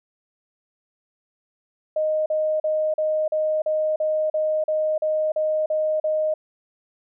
sine tone bursts, 620 Hz, D#5, 6 cents flat, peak -19 dBFS, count 13, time 1.96-6.34 s, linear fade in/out 5 ms, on 300 ms, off 40 ms, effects none

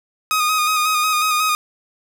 sawtooth tone with vibrato, 1244.5 Hz, D#6, in tune, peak -12 dBFS, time 0.31-1.55 s, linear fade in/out 0 ms, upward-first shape square, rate 5.5 Hz, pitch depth 26 cents each way, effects none

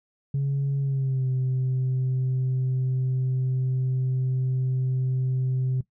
sine tone with pitch glide, 138.59 to 129.31 Hz, C#3 to C3, 0 to -20 cents, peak -20 dBFS, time 0.34-5.81 s, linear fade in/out 5 ms, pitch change -120 cents, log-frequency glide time 0.8-1.28 s, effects noise-tail reverb RT60 0.1 s tail -18 dB re dry + tanh soft clip ceiling -20 dBFS

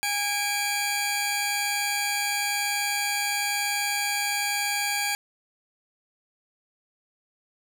15% pulse tone pair together, 819 / 2316 Hz, G#5 / D7, -24 / -25 cents, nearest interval octave + tritone, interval 1799 cents, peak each -21 dBFS, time 0.03-5.15 s, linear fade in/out 0 ms, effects none

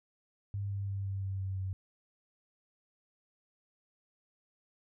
sine tone with pitch steps, 100.2 / 99.28 / 98.36 / 97.46 / 96.56 / 95.68 / 94.79 Hz, G2 / G2 / G2 / G2 / G2 / G2 / F#2, +38 / +22 / +6 / -10 / -26 / -41 / +42 cents, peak -33 dBFS, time 0.54-1.73 s, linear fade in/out 0 ms, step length 170 ms, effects none

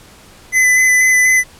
square tone with vibrato, 2015 Hz, B6, 34 cents sharp, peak -9 dBFS, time 0.52-1.44 s, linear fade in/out 50 ms, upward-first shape square, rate 4.1 Hz, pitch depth 12 cents each way, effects pink hiss -42 dBFS RMS until 1.59 s + low-pass 12000 Hz 12 dB/octave

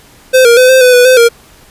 square tone with pitch steps, 516 / 470.4 / 508 / 521 / 501 / 492.3 / 513 / 467.9 Hz, C5 / A#4 / B4 / C5 / B4 / B4 / C5 / A#4, -24 / +16 / +49 / -7 / +25 / -6 / -34 / +6 cents, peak -3 dBFS, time 0.33-1.29 s, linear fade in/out 20 ms, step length 120 ms, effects pink hiss -41 dBFS RMS until 1.7 s + resampled to 32000 Hz

